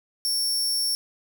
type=tone; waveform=sawtooth; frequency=5460 Hz; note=F8; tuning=40 cents flat; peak=-20 dBFS; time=0.25-0.95 s; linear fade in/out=0 ms; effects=none